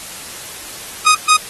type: tone bursts at uneven times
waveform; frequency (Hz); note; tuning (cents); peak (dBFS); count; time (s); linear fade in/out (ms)
sawtooth; 1247; D#6; +3; -4; 2; 1.06-1.15 / 1.28-1.37; 10
effects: white hiss -31 dBFS RMS until 1.49 s + AAC 32 kbps